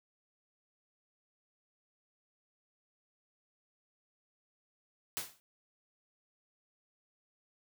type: noise with exponential decay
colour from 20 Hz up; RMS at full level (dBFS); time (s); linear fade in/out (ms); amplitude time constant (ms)
white; -34; 5.17-5.4; 0; 49
effects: none